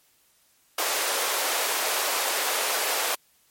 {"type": "high-pass noise", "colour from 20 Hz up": "pink", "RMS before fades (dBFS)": -26, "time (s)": [0.78, 3.15], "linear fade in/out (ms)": 5, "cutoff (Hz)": 470, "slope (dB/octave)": 24, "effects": ["white hiss -63 dBFS RMS until 3.5 s", "MP3 64 kbps"]}